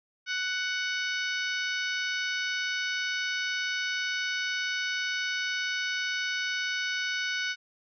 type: harmonic tone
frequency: 743 Hz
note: F#5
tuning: 7 cents sharp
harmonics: 2 / 3 / 4 / 5 / 6 / 7 / 8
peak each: -31 / -35 / -37 / -39 / -41 / -42 / -43 dBFS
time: 0.26-7.56 s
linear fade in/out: 50 ms
effects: none